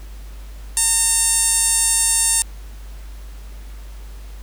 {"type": "tone with band-pass filter", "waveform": "sawtooth", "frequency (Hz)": 911, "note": "A#5", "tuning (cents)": -40, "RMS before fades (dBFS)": -17, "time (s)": [0.77, 2.42], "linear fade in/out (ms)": 0, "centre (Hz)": 8800, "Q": 5.3, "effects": ["added 50 Hz sine -32 dBFS peak until 4.42 s", "pink hiss -47 dBFS RMS until 4.42 s"]}